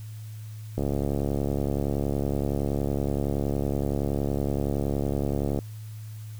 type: click train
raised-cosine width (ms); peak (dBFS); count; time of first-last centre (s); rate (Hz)
2; -14; 341; 0.78-5.589; 70.7
effects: added 108 Hz sine -36 dBFS peak until 6.39 s + white hiss -54 dBFS RMS until 6.39 s